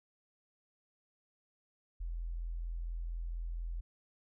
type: tone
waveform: sine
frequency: 42.13 Hz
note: E1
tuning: 38 cents sharp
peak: -36 dBFS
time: 2-3.81 s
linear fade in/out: 10 ms
effects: none